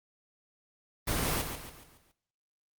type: noise with echo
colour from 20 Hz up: pink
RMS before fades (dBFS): -30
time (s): 1.07-1.42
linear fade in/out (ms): 10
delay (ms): 140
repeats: 5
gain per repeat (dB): -7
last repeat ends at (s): 2.12
effects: noise-tail reverb RT60 0.6 s tail -17 dB re dry + Opus 24 kbps